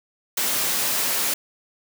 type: high-pass noise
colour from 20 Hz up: white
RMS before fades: -23 dBFS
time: 0.37-1.34 s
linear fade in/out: 5 ms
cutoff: 160 Hz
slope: 12 dB/octave
effects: none